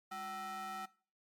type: ring-modulated tone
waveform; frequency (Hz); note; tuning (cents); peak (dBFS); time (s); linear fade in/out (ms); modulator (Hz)
square; 278.6; C#4; +9; -39; 0.11-0.86; 10; 1040
effects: noise-tail reverb RT60 0.4 s tail -20 dB re dry + MP3 96 kbps